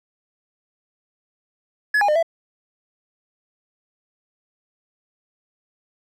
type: tone with pitch steps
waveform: triangle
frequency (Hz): 1698 / 817 / 605 / 664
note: G#6 / G#5 / D#5 / E5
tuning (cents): +38 / -29 / -49 / +12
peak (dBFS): -13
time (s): 1.94-2.228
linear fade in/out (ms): 5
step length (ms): 72
effects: none